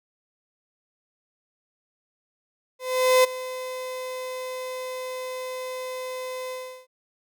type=tone with ADSR envelope; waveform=35% pulse; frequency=511 Hz; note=C5; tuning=41 cents flat; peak=-12 dBFS; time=2.79-6.87 s; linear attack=450 ms; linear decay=13 ms; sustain=-17 dB; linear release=360 ms; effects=none